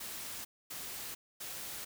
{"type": "noise bursts", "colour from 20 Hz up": "white", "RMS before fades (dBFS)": -43, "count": 3, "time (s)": [0, 1.85], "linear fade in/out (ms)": 10, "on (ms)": 450, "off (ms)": 250, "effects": []}